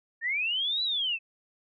sine linear two-way sweep, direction up then down, 1771 to 3997 to 2561 Hz, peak -26 dBFS, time 0.21-1.19 s, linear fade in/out 50 ms, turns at 0.83 s, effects none

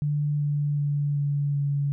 sine tone with pitch steps, 147.2 / 145.93 / 144.67 / 143.42 / 142.19 Hz, D3 / D3 / D3 / D3 / C#3, +4 / -11 / -26 / -41 / +44 cents, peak -22 dBFS, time 0.02-1.92 s, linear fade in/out 0 ms, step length 380 ms, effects none

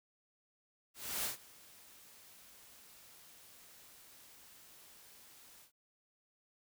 white noise with ADSR envelope, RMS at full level -36 dBFS, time 0.94-5.72 s, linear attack 300 ms, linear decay 130 ms, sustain -23 dB, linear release 110 ms, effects none

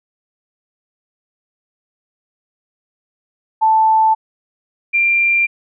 sine tone pair in turn, 880 / 2378 Hz, A5 / D7, 0 / +21 cents, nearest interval octave + perfect fourth, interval 1721 cents, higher second, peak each -9 / -11 dBFS, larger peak first, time 3.61-4.15 / 4.93-5.47 s, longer neither, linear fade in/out 20 ms, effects none

